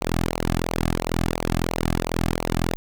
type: tone with flanger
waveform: sawtooth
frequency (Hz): 42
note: E1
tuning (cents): +33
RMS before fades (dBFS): -24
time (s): 0.01-2.76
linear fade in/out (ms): 0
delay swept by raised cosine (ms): 0.56 to 2.16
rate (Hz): 2.9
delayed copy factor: -0.9
effects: none